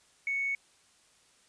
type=tone with tanh clipping; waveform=triangle; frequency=2217 Hz; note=C#7; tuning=in tune; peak=-28 dBFS; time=0.27-0.55 s; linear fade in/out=2 ms; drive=1 dB; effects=white hiss -64 dBFS RMS until 1.48 s + resampled to 22050 Hz